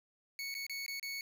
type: tone with dropouts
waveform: 25% pulse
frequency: 2217 Hz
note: C#7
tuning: in tune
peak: -35 dBFS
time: 0.39-1.21 s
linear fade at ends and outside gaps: 1 ms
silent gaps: 0.542-0.55 / 0.666-0.696 / 0.863-0.88 / 0.997-1.028 s
effects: none